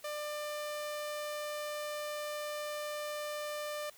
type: tone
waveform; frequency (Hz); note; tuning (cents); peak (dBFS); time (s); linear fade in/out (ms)
sawtooth; 596; D5; +25; -33; 0.04-3.9; 5
effects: white hiss -59 dBFS RMS until 3.97 s